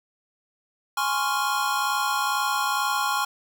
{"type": "chord", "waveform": "square", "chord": "Db major seventh", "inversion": "second", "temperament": "equal", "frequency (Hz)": [830.6, 1046.5, 1108.7, 1396.9], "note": ["Ab5", "C6", "Db6", "F6"], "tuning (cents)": [0, 0, 0, 0], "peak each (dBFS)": -29, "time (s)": [0.97, 3.25], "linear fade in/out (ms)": 5, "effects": []}